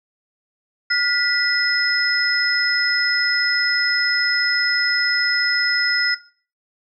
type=tone cluster; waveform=sine; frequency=1431 / 1966 / 5140 Hz; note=F6 / B6 / E8; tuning=+42 / -8 / -45 cents; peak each=-20 dBFS; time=0.9-6.15 s; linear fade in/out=10 ms; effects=noise-tail reverb RT60 0.4 s tail -17 dB re dry